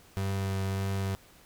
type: tone with vibrato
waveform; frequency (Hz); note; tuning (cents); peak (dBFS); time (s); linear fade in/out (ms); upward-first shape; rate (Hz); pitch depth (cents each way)
35% pulse; 96.9; G2; -20; -27; 0.17-1.15; 0; triangle; 1.7; 13
effects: pink hiss -57 dBFS RMS until 1.45 s